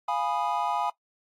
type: chord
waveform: triangle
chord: F half-diminished seventh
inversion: none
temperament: equal with one note detuned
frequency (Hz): 698.5 / 830.6 / 987.8 / 1235.2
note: F5 / Ab5 / Cb6 / Eb6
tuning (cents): 0 / 0 / 0 / -13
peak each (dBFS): -31 / -27 / -29 / -32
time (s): 0.08-0.9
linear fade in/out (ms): 5
effects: noise-tail reverb RT60 0.1 s tail -18 dB re dry + AAC 64 kbps